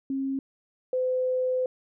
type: tone pair in turn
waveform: sine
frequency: 270.1 / 509.9 Hz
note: C#4 / C5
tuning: -45 / -45 cents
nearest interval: major seventh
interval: 1100 cents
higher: second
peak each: -26 / -23 dBFS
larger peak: second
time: 0.1-0.39 / 0.93-1.66 s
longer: second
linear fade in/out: 2 ms
effects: none